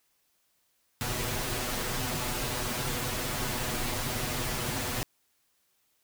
pink noise with comb filter, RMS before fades -32 dBFS, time 1.01-5.03 s, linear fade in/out 0 ms, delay 8.1 ms, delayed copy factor +0.8, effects white hiss -72 dBFS RMS until 6.03 s

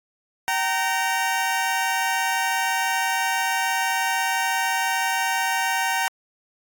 20% pulse tone pair together, 768.5 / 926 Hz, G5 / A#5, -35 / -12 cents, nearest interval minor third, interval 323 cents, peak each -19 dBFS, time 0.48-6.08 s, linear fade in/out 0 ms, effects AAC 64 kbps

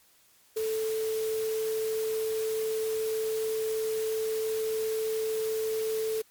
sine tone in noise, 440 Hz, A4, in tune, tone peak -27 dBFS, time 0.56-6.22 s, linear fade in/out 10 ms, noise white, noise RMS -41 dBFS, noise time 0.56-6.22 s, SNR +11 dB, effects white hiss -62 dBFS RMS until 6.3 s + MP3 96 kbps

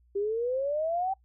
sine exponential sweep, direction up, 392 to 784 Hz, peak -26 dBFS, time 0.15-1.14 s, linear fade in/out 10 ms, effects noise-tail reverb RT60 0.1 s tail -23 dB re dry + added 60 Hz sine -60 dBFS peak until 1.24 s

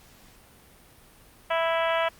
harmonic tone, 329.6 Hz, E4, in tune, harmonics 2 / 3 / 4 / 5 / 6 / 7 / 8 / 9 / 10, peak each -25 / -29 / -31 / -33 / -35 / -36 / -37 / -38 / -39 dBFS, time 1.5-2.09 s, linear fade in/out 10 ms, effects pink hiss -54 dBFS RMS until 2.19 s + Opus 48 kbps

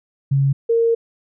sine tone pair in turn, 137.8 / 460.8 Hz, C#3 / A#4, -10 / -20 cents, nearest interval octave + major sixth, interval 2090 cents, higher second, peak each -13 dBFS, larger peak neither, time 0.31-0.53 / 0.69-0.95 s, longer second, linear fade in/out 10 ms, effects none

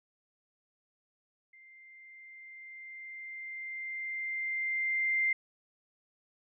sine tone with level ramp, 2093 Hz, C7, in tune, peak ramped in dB -54 to -25 dBFS, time 1.53-5.33 s, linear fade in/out 5 ms, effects none

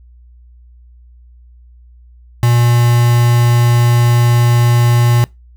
triangle tone with quantisation, 119.5 Hz, A#2, 43 cents sharp, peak -6 dBFS, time 2.43-5.24 s, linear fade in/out 0 ms, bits 3, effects noise-tail reverb RT60 0.2 s tail -23 dB re dry + added 60 Hz sine -39 dBFS peak until 5.56 s

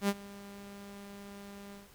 sawtooth tone with ADSR envelope, 200.5 Hz, G3, 39 cents sharp, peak -21 dBFS, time 0.01-1.9 s, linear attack 77 ms, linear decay 46 ms, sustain -21 dB, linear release 160 ms, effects pink hiss -59 dBFS RMS until 1.94 s

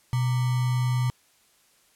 sine tone with sample-and-hold, 124.9 Hz, B2, 20 cents sharp, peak -21 dBFS, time 0.13-1.1 s, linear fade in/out 0 ms, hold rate 1050 Hz, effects white hiss -62 dBFS RMS until 1.95 s + low-pass 12000 Hz 12 dB/octave

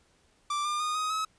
45% pulse tone with pitch steps, 1174.7 / 1200.8 / 1227.4 / 1254.7 / 1282.5 Hz, D6 / D6 / D#6 / D#6 / E6, 0 / +38 / -24 / +14 / -48 cents, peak -28 dBFS, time 0.5-1.25 s, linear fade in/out 5 ms, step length 150 ms, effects pink hiss -66 dBFS RMS until 1.38 s + resampled to 22050 Hz

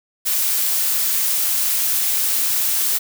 blue noise, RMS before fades -19 dBFS, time 0.25-2.99 s, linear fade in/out 20 ms, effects none

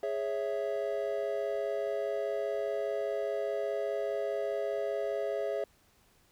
triangle chord, C# minor, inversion second, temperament equal, 415.3 / 554.4 / 659.3 Hz, G#4 / C#5 / E5, 0 / 0 / 0 cents, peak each -33 dBFS, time 0.03-5.64 s, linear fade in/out 2 ms, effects pink hiss -66 dBFS RMS until 6.31 s

